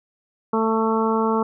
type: harmonic tone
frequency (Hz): 222.4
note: A3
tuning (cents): +19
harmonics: 1 / 2 / 3 / 4 / 5 / 6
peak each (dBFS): -22 / -22 / -32 / -25 / -26 / -30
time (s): 0.53-1.43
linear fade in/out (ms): 5
effects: none